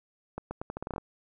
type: accelerating click train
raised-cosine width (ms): 1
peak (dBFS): -21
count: 11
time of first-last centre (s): 0.38-0.981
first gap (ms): 130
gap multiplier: 0.81
effects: none